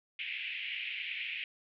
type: band-pass noise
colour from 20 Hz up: white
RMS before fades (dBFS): -39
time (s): 0.19-1.44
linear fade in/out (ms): 2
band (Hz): 2100 to 2900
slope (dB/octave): 48
effects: none